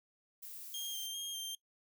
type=noise; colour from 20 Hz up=violet; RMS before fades=-48 dBFS; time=0.42-1.07 s; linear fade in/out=10 ms
type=tone with vibrato; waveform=sawtooth; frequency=3196 Hz; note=G7; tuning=33 cents sharp; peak=-36 dBFS; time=0.74-1.55 s; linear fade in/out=2 ms; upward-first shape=square; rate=2.5 Hz; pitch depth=18 cents each way
effects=noise-tail reverb RT60 0.1 s tail -22 dB re dry